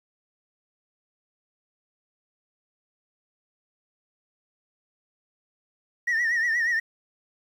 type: tone with vibrato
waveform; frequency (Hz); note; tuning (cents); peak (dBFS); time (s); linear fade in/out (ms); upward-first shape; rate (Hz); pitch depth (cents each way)
sine; 1864.7; A#6; 0; -19; 6.07-6.8; 10; triangle; 8.4; 99
effects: tanh soft clip ceiling -20 dBFS + 9-bit